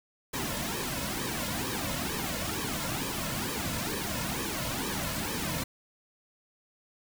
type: noise with flanger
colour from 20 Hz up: pink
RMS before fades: -33 dBFS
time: 0.33-5.64 s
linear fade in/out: 10 ms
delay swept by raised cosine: 1.4 to 2.6 ms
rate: 2.2 Hz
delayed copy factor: -0.75
effects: none